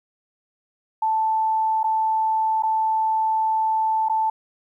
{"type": "tone with dropouts", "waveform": "sine", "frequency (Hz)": 880, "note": "A5", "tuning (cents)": 0, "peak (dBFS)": -18, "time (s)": [1.02, 4.3], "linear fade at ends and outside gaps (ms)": 5, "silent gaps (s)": [[1.832, 1.841], [2.624, 2.633], [4.086, 4.096]], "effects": ["10-bit"]}